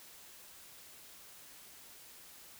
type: silence
effects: white hiss -55 dBFS RMS until 2.59 s